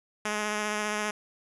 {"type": "tone with vibrato", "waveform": "5% pulse", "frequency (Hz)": 210.8, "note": "G#3", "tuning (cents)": 26, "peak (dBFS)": -17, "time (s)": [0.25, 1.11], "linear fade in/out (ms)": 5, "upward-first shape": "sine", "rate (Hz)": 15, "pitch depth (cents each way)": 15, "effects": ["resampled to 24000 Hz", "9-bit"]}